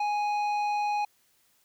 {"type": "tone with tanh clipping", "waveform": "sine", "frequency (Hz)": 830.6, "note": "G#5", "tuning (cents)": 0, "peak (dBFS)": -27, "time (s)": [0, 1.05], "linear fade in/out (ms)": 5, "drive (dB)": 10, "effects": ["white hiss -67 dBFS RMS until 1.64 s"]}